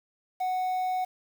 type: tone with quantisation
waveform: triangle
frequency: 740 Hz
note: F#5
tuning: in tune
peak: -24 dBFS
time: 0.4-1.05 s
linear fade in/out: 10 ms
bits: 8
effects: none